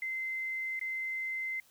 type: tone with dropouts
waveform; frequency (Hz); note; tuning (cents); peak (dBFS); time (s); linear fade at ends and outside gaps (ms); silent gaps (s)
sine; 2070; C7; -19; -33; 0.02-1.6; 2; 0.794-0.812
effects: white hiss -64 dBFS RMS until 1.7 s